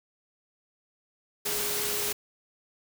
sine tone in noise, 415.3 Hz, G#4, in tune, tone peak -37 dBFS, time 1.45-2.13 s, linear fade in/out 10 ms, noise white, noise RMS -30 dBFS, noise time 1.45-2.13 s, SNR -10 dB, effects none

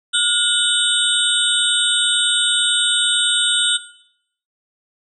sine tone cluster, 1432 / 3020 / 3522 / 3751 / 8440 Hz, F6 / F#7 / A7 / A#7 / C9, +43 / +35 / +1 / +10 / +14 cents, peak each -20 dBFS, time 0.13-3.78 s, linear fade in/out 20 ms, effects noise-tail reverb RT60 0.7 s tail -17 dB re dry

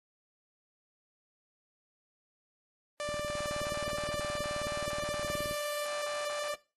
sawtooth tone, 590 Hz, D5, 8 cents sharp, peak -30 dBFS, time 3-6.54 s, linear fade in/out 0 ms
click train, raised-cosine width 3 ms, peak -29 dBFS, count 47, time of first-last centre 3.09-5.511 s, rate 19 Hz
blue noise, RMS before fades -41 dBFS, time 5.31-5.87 s, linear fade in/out 2 ms
effects noise-tail reverb RT60 0.3 s tail -18 dB re dry + AAC 32 kbps

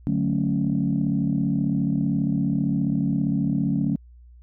sine chord, D major seventh, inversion none, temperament equal, 146.83 / 185 / 220 / 277.2 Hz, D3 / F#3 / A3 / C#4, 0 / 0 / 0 / 0 cents, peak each -25 dBFS, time 0.07-3.96 s, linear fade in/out 0 ms, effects tanh soft clip ceiling -12 dBFS + added 60 Hz sine -45 dBFS peak until 4.42 s

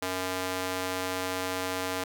square tone with high-pass filter, 92.5 Hz, F#2, in tune, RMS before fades -32 dBFS, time 0.02-2.04 s, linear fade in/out 5 ms, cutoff 420 Hz, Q 0.6, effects none

